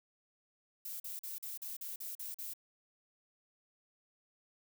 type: noise bursts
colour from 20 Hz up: violet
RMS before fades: -43 dBFS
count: 9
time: 0.85-2.536 s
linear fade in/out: 5 ms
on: 150 ms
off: 42 ms
effects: none